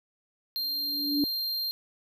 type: tone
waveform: square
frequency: 4186 Hz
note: C8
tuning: in tune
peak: -29 dBFS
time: 0.56-1.71 s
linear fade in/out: 0 ms
type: tone with exponential growth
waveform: sine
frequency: 288.8 Hz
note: D4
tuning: 29 cents flat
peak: -21 dBFS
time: 0.59-1.24 s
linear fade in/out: 1 ms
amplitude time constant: 140 ms
effects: none